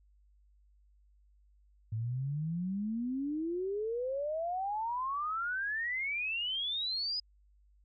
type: exponential sweep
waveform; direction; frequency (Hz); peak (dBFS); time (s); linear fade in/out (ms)
sine; up; 107.2 to 5050; -32; 1.92-7.2; 5
effects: added 50 Hz sine -62 dBFS peak until 7.84 s